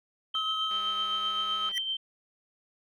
sine tone with tremolo, 3121 Hz, G7, 8 cents flat, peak -27 dBFS, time 0.34-1.97 s, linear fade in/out 5 ms, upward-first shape triangle, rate 7.8 Hz, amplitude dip 50%
triangle tone with vibrato, 1282 Hz, E6, 49 cents flat, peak -30 dBFS, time 0.35-1.69 s, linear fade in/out 0 ms, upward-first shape sine, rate 7.6 Hz, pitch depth 8 cents each way
click train, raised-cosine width 0.3 ms, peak -32 dBFS, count 201, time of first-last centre 0.71-1.715 s, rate 199 Hz
square tone with exponential growth, 1951 Hz, B6, 22 cents flat, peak -29 dBFS, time 1.7-1.78 s, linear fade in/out 1 ms, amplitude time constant 17 ms
effects none

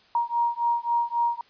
sine beating tone pair, 941 / 944.7 Hz, A#5 / A#5, +16 / +23 cents, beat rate 3.7 Hz, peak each -25 dBFS, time 0.15-1.41 s, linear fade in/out 2 ms, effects white hiss -58 dBFS RMS until 1.49 s + resampled to 11025 Hz

